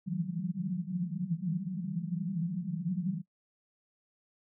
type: band-pass noise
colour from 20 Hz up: white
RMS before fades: -34 dBFS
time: 0.06-3.22 s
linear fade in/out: 20 ms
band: 160 to 190 Hz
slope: 96 dB/octave
effects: noise-tail reverb RT60 0.1 s tail -21 dB re dry